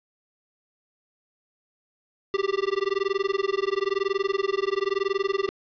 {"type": "tone with amplitude modulation", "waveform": "square", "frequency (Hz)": 393, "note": "G4", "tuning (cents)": 4, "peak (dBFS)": -20, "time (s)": [2.34, 5.49], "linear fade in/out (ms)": 0, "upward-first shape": "sine", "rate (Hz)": 21, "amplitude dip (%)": 100, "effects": ["resampled to 11025 Hz", "8-bit"]}